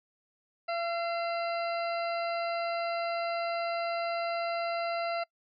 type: harmonic tone with a mistuned harmonic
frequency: 679 Hz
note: F5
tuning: 49 cents flat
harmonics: 1 / 2 / 3 / 4 / 6 / 7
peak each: -31 / -37 / -41 / -43 / -47 / -48 dBFS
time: 0.68-5.24 s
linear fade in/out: 10 ms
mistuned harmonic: 3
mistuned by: +25 cents
effects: noise-tail reverb RT60 0.1 s tail -24 dB re dry